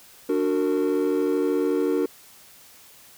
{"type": "chord", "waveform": "triangle", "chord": "D augmented", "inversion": "none", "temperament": "just", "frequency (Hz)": [293.7, 367.1, 458.9], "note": ["D4", "F#4", "A#4"], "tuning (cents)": [0, -14, -27], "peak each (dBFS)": -22, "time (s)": [0.29, 2.06], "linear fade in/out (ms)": 5, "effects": ["tanh soft clip ceiling -12 dBFS", "white hiss -50 dBFS RMS until 3.17 s"]}